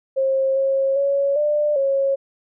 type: tone with pitch steps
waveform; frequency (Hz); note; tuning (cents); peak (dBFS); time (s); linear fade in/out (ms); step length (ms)
sine; 535 / 541 / 558 / 595 / 547; C5 / C#5 / C#5 / D5 / C#5; +38 / -42 / +11 / +22 / -23; -16; 0.16-2.16; 20; 400
effects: none